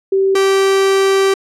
sine / 45% pulse tone pair in turn, 387.1 / 388.7 Hz, G4 / G4, -22 / -15 cents, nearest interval unison, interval 7 cents, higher second, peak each -10 dBFS, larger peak neither, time 0.12-0.35 / 0.35-1.34 s, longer second, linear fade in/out 5 ms, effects low-pass 9000 Hz 12 dB/octave

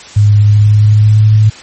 sine tone with pitch glide, 103.83 to 107.49 Hz, G#2 to A2, 0 to -40 cents, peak -3 dBFS, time 0.16-1.5 s, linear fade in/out 10 ms, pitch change +60 cents, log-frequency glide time 0.41-1.3 s, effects white hiss -32 dBFS RMS until 1.62 s + MP3 32 kbps

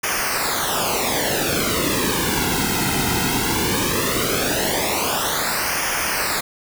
pink noise with flanger, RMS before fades -21 dBFS, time 0.03-6.41 s, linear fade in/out 10 ms, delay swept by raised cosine 0.25 to 1.75 ms, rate 0.17 Hz, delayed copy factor -0.85, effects none

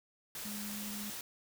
sine tone in noise, 207.7 Hz, G#3, in tune, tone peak -42 dBFS, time 0.45-1.1 s, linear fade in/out 2 ms, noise white, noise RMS -43 dBFS, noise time 0.35-1.21 s, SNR -2 dB, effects none

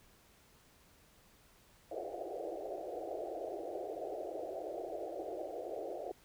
white band-pass noise, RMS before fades -42 dBFS, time 1.91-6.12 s, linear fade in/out 5 ms, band 320 to 740 Hz, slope 96 dB/octave, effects pink hiss -65 dBFS RMS until 6.24 s

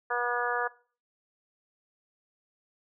harmonic tone, 242.1 Hz, B3, 34 cents flat, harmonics 2 / 3 / 4 / 5 / 6 / 7, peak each -34 / -34 / -34 / -34 / -34 / -34 dBFS, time 0.1-0.68 s, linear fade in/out 10 ms, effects noise-tail reverb RT60 0.4 s tail -20 dB re dry

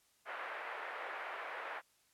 white band-pass noise, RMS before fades -44 dBFS, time 0.25-1.82 s, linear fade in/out 50 ms, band 490 to 2000 Hz, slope 24 dB/octave, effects white hiss -72 dBFS RMS until 2.13 s + low-pass 12000 Hz 12 dB/octave

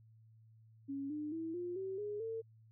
sine tone with pitch steps, 276.9 / 300.2 / 325.5 / 352.9 / 382.7 / 414.9 / 449.8 Hz, C#4 / D4 / E4 / F4 / G4 / G#4 / A4, -2 / +38 / -22 / +18 / -42 / -2 / +38 cents, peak -38 dBFS, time 0.88-2.42 s, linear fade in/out 20 ms, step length 220 ms, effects added 111 Hz sine -60 dBFS peak until 2.71 s

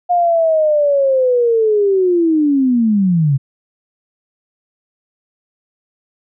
sine linear sweep, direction down, 715 to 130.81 Hz, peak -10 dBFS, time 0.09-3.38 s, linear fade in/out 20 ms, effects none

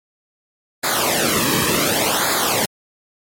pink noise with flanger, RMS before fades -18 dBFS, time 0.83-2.66 s, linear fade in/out 10 ms, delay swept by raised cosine 0.34 to 1.44 ms, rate 0.68 Hz, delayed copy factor -0.8, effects high-pass 100 Hz 12 dB/octave + MP3 64 kbps

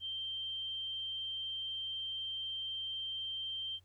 sine tone, 3142 Hz, G7, 3 cents sharp, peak -37 dBFS, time 0-3.8 s, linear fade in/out 50 ms, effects added 90 Hz sine -63 dBFS peak until 3.84 s + pink hiss -75 dBFS RMS until 3.84 s

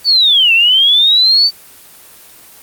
sine linear two-way sweep, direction down then up, 4600 to 2637 to 4600 Hz, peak -6 dBFS, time 0.04-1.51 s, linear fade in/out 50 ms, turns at 0.53 s, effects white hiss -39 dBFS RMS until 2.62 s + Opus 24 kbps

